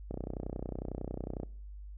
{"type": "click train", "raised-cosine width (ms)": 2, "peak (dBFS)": -24, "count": 42, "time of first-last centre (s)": [0.11, 1.433], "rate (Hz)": 31, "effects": ["noise-tail reverb RT60 0.6 s tail -25 dB re dry", "added 50 Hz sine -43 dBFS peak until 1.97 s"]}